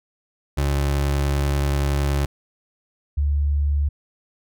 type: tone pair in turn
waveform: 30% pulse / sine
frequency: 70.5 / 72.27 Hz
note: C#2 / D2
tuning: +30 / -27 cents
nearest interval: unison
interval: 43 cents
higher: second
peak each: -16 / -17 dBFS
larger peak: first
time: 0.57-2.26 / 3.17-3.89 s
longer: first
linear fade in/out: 10 ms
effects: none